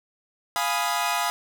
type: chord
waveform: sawtooth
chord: F half-diminished seventh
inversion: none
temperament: equal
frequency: 698.5 / 830.6 / 987.8 / 1244.5 Hz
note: F5 / Ab5 / Cb6 / Eb6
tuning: 0 / 0 / 0 / 0 cents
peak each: -25 dBFS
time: 0.56-1.3 s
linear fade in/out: 0 ms
effects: none